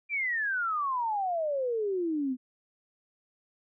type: exponential sweep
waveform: sine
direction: down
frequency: 2400 to 246.9 Hz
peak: -27 dBFS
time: 0.09-2.37 s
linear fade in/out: 50 ms
effects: none